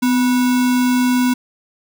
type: tone with sample-and-hold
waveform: sine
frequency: 251.3 Hz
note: B3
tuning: 30 cents sharp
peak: -12 dBFS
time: 0.02-1.34 s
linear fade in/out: 10 ms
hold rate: 1225 Hz
effects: none